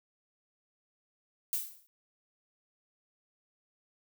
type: noise with exponential decay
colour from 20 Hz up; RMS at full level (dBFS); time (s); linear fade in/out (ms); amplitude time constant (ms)
violet; -29; 1.53-1.87; 0; 72
effects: none